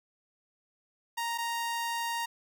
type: tone pair in turn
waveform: sawtooth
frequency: 932.3 / 932.3 Hz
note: A#5 / A#5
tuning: 0 / 0 cents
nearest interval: unison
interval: 0 cents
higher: neither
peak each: -27 dBFS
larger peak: neither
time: 1.17-1.38 / 1.38-2.26 s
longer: second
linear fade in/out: 10 ms
effects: none